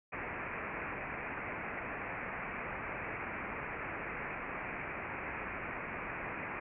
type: low-pass noise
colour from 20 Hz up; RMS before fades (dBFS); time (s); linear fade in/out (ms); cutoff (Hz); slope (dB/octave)
white; -41; 0.12-6.6; 10; 2500; 96
effects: none